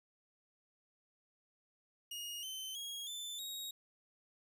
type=tone with pitch steps; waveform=sawtooth; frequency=2866 / 3072 / 3292 / 3528 / 3782 Hz; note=F7 / G7 / G#7 / A7 / A#7; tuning=+44 / -36 / -16 / +4 / +24 cents; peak=-39 dBFS; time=2.11-3.71 s; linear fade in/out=5 ms; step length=320 ms; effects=none